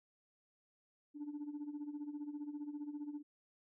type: tone with tremolo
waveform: sine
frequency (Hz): 293.7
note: D4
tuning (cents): 0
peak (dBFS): -37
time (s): 1.14-3.23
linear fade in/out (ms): 50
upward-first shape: sine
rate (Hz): 15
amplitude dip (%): 75
effects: tanh soft clip ceiling -38 dBFS